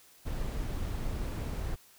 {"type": "noise", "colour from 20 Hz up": "brown", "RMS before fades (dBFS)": -34, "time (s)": [0.25, 1.76], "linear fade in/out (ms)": 20, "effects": ["white hiss -59 dBFS RMS until 1.98 s"]}